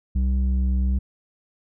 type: tone with low-pass filter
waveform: square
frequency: 64.4 Hz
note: C2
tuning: 27 cents flat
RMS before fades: -21 dBFS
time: 0.15-0.99 s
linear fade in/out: 10 ms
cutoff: 140 Hz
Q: 7.1
effects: none